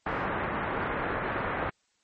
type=low-pass noise; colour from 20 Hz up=white; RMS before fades=-31 dBFS; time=0.06-1.7 s; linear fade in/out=5 ms; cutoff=1700 Hz; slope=24 dB/octave; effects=white hiss -71 dBFS RMS until 2.03 s + MP3 32 kbps

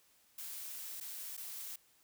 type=noise with dropouts; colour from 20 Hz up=blue; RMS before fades=-45 dBFS; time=0.38-1.76 s; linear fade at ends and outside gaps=5 ms; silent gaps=1.002-1.008 / 1.368-1.375 s; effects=white hiss -69 dBFS RMS until 2.03 s

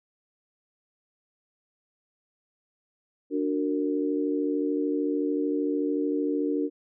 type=chord; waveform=sine; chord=D augmented; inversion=none; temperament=just; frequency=293.7 / 367.1 / 458.9 Hz; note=D4 / F#4 / A#4; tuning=0 / -14 / -27 cents; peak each=-26 / -31 / -30 dBFS; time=3.3-6.7 s; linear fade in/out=50 ms; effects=none

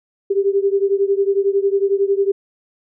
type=beating tone pair; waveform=sine; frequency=392 / 403 Hz; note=G4 / G4; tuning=0 / +48 cents; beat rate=11 Hz; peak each=-16 / -18 dBFS; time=0.3-2.32 s; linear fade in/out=10 ms; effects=none

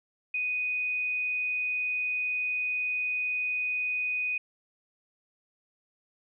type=tone; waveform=sine; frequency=2489 Hz; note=D#7; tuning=in tune; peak=-27 dBFS; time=0.34-4.38 s; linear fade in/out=5 ms; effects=none

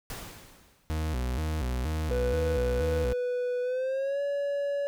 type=noise with exponential decay; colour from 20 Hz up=pink; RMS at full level=-37 dBFS; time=0.1-1.12 s; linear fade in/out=1 ms; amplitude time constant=220 ms
type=tone with vibrato; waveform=40% pulse; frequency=69.8 Hz; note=C#2; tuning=13 cents sharp; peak=-27 dBFS; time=0.9-3.13 s; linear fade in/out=0 ms; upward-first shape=square; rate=2.1 Hz; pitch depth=200 cents each way
type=tone with pitch glide; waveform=triangle; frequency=493.9 to 567.3 Hz; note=B4 to C#5; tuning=0 to +40 cents; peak=-25 dBFS; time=2.11-4.87 s; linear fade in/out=0 ms; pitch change=+240 cents; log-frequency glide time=3.62-4.21 s
effects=none

